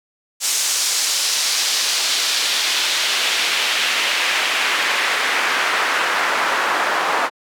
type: noise with band-pass filter sweep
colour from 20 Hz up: pink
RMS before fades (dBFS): -19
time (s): 0.4-7.3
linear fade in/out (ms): 50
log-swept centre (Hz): 6900 to 1100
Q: 1.2
effects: high-pass 300 Hz 12 dB/octave